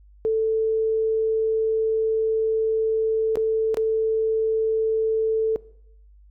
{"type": "tone with dropouts", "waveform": "sine", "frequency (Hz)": 442, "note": "A4", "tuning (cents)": 8, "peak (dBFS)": -18, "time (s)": [0.25, 5.56], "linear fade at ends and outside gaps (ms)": 0, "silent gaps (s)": [[3.356, 3.371], [3.744, 3.771]], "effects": ["noise-tail reverb RT60 0.7 s tail -20 dB re dry", "added 50 Hz sine -48 dBFS peak until 6.3 s"]}